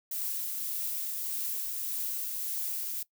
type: noise with tremolo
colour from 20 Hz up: violet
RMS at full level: -33 dBFS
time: 0.11-3.03 s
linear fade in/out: 5 ms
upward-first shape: triangle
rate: 1.7 Hz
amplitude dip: 25%
effects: noise-tail reverb RT60 0.1 s tail -20 dB re dry